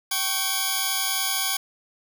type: tone cluster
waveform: 10% pulse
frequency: 774 / 1109 / 3179 / 3400 / 4916 Hz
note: G5 / C#6 / G7 / G#7 / D#8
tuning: -22 / 0 / +24 / +40 / -22 cents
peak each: -22 dBFS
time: 0.11-1.57 s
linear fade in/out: 5 ms
effects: none